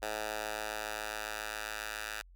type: tone with high-pass filter sweep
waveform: 10% pulse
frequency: 107.3 Hz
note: A2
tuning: 43 cents flat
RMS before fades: -39 dBFS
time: 0.02-2.22 s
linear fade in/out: 10 ms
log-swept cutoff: 690 to 1400 Hz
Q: 1.2
effects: added 44 Hz sine -54 dBFS peak until 2.35 s